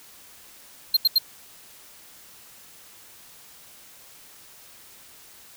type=tone bursts; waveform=square; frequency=4186 Hz; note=C8; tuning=in tune; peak=-15 dBFS; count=3; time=0.94-1.184 s; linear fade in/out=5 ms; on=28 ms; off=80 ms; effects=white hiss -49 dBFS RMS until 5.56 s